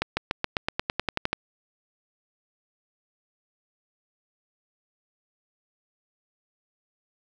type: accelerating click train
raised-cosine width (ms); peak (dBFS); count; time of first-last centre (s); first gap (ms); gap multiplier
0.3; -8; 13; 0.02-1.33; 150; 0.94
effects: none